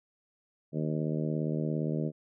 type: harmonic tone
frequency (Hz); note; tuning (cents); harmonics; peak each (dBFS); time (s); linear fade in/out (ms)
77.4; D#2; -9; 2 / 3 / 4 / 5 / 6 / 7 / 8; -31 / -35 / -37 / -39 / -41 / -42 / -43; 0.72-2.12; 50
effects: none